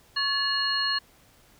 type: tone cluster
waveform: sine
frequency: 1106 / 1716 / 2875 / 4289 Hz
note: C#6 / A6 / F7 / C8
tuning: -4 / -44 / +50 / +42 cents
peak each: -32 / -29 / -33 / -26 dBFS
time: 0.16-0.99 s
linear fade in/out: 10 ms
effects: pink hiss -58 dBFS RMS until 1.59 s